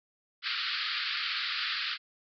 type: band-pass noise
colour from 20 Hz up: white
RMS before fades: -33 dBFS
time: 0.42-1.98 s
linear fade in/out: 50 ms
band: 1200 to 4800 Hz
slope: 96 dB/octave
effects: none